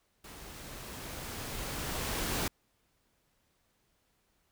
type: noise with level ramp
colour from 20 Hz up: pink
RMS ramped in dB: -49 to -32 dBFS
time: 0.24-2.48 s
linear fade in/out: 5 ms
effects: pink hiss -74 dBFS RMS until 4.51 s